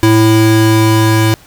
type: tone pair together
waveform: square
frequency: 110.12 / 330 Hz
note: A2 / E4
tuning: +2 / +2 cents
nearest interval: octave + perfect fifth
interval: 1900 cents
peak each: -10 dBFS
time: 0.03-1.34 s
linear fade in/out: 0 ms
effects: pink hiss -42 dBFS RMS until 1.46 s